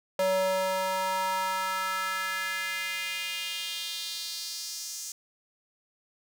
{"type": "tone with high-pass filter sweep", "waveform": "square", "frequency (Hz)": 188.5, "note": "F#3", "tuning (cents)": 32, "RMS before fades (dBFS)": -31, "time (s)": [0.19, 5.12], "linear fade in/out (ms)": 2, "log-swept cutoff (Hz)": [530, 6500], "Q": 2.7, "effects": []}